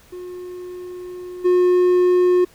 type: tone with level steps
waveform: triangle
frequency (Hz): 360.3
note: F#4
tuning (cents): -46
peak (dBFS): -28 / -10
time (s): 0.12-2.45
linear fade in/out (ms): 10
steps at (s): 1.44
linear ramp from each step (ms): 20
effects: pink hiss -51 dBFS RMS until 2.54 s